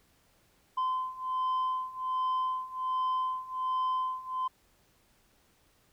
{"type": "beating tone pair", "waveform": "sine", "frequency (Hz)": [1028, 1029.3], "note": ["C6", "C6"], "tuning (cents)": [-31, -29], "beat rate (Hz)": 1.3, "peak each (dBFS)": [-31, -29], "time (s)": [0.77, 4.48], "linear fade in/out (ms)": 10, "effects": ["tanh soft clip ceiling -26 dBFS", "pink hiss -67 dBFS RMS until 5.92 s"]}